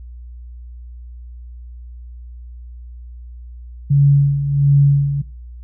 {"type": "tone with tremolo", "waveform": "sine", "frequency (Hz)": 141.3, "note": "C#3", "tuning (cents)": 34, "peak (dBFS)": -7, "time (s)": [3.9, 5.22], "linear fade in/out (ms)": 10, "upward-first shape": "sine", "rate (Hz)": 1.4, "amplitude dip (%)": 65, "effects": ["noise-tail reverb RT60 0.4 s tail -23 dB re dry", "added 60 Hz sine -32 dBFS peak until 5.63 s"]}